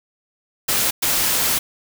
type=noise bursts at uneven times; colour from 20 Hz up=white; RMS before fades=-19 dBFS; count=2; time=0.68-0.91 / 1.02-1.59 s; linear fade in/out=10 ms; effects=none